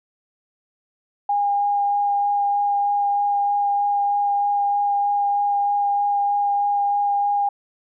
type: tone with vibrato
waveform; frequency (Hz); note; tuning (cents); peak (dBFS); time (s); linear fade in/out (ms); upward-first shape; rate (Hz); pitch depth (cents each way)
sine; 812; G#5; -39; -17; 1.29-7.49; 5; sine; 3.2; 8
effects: none